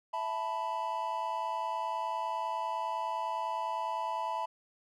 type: chord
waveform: triangle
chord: E suspended fourth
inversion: none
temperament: just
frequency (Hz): 659.3 / 879 / 988.9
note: E5 / A5 / B5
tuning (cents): 0 / -2 / +2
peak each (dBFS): -38 / -34 / -33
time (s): 0.13-4.46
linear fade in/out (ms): 10
effects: none